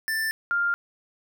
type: tone pair in turn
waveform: square / sine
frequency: 1773 / 1399.5 Hz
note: A6 / F6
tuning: +13 / +3 cents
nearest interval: major third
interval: 410 cents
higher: first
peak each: -25 / -21 dBFS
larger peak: second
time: 0.08-0.31 / 0.51-0.74 s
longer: neither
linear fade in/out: 0 ms
effects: none